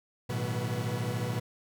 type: tone cluster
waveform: 40% pulse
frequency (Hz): 107.7 / 121.5 / 157.9 / 188.5 / 492.1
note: A2 / B2 / D#3 / F#3 / B4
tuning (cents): -37 / -28 / +26 / +32 / -6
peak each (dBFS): -35 / -32 / -39 / -39 / -40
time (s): 0.29-1.4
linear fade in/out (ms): 10
effects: none